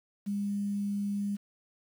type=tone with quantisation; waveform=sine; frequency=202.3 Hz; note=G#3; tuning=45 cents flat; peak=-29 dBFS; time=0.26-1.37 s; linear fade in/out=20 ms; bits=9; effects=none